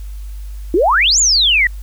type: exponential two-way sweep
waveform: sine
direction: up then down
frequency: 311.1 to 7370 to 1866 Hz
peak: -9 dBFS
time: 0.74-1.67 s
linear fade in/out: 2 ms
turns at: 1.19 s
effects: added 50 Hz sine -25 dBFS peak until 1.82 s + white hiss -48 dBFS RMS until 1.82 s